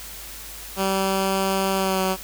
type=tone with pitch glide; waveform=10% pulse; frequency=192.8 to 188.51 Hz; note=G3 to F#3; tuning=-28 to +33 cents; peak=-12 dBFS; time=0.76-2.17 s; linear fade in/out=50 ms; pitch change=-39 cents; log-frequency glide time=1.74-2.02 s; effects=added 50 Hz sine -43 dBFS peak until 2.23 s + white hiss -38 dBFS RMS until 2.23 s